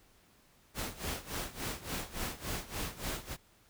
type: noise with tremolo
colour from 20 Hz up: pink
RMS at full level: -36 dBFS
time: 0.74-3.37 s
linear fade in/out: 50 ms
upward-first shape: sine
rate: 3.5 Hz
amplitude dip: 85%
effects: pink hiss -65 dBFS RMS until 3.69 s